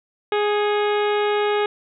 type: harmonic tone with a mistuned harmonic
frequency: 415.3 Hz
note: G#4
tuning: in tune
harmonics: 1 / 2 / 3 / 4 / 5 / 6 / 7 / 8 / 9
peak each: -19 / -25 / -29 / -31 / -33 / -35 / -36 / -37 / -38 dBFS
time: 0.32-1.66 s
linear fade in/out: 2 ms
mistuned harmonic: 5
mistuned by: +62 cents
effects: none